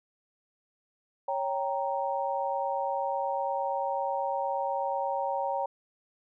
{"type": "chord", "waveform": "sine", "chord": "G diminished", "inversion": "second", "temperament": "equal", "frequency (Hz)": [554.4, 784, 932.3], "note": ["Db5", "G5", "Bb5"], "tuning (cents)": [0, 0, 0], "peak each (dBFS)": -32, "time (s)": [1.28, 5.66], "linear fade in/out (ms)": 5, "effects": []}